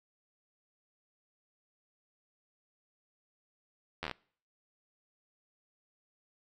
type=slowing click train; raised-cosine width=0.3 ms; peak=-20 dBFS; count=7; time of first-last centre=4.03-4.113 s; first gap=11 ms; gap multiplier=1.09; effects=noise-tail reverb RT60 0.5 s tail -24 dB re dry